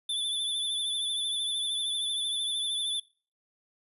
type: tone with vibrato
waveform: square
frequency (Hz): 3500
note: A7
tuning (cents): -10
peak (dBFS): -29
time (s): 0.09-3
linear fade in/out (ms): 5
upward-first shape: sine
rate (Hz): 13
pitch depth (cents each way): 38
effects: noise-tail reverb RT60 0.4 s tail -23 dB re dry + resampled to 32000 Hz